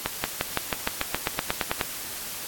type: accelerating click train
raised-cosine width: 0.3 ms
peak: -7 dBFS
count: 14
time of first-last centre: 0.06-1.812 s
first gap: 180 ms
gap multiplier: 0.95
effects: white hiss -35 dBFS RMS until 2.47 s + AAC 64 kbps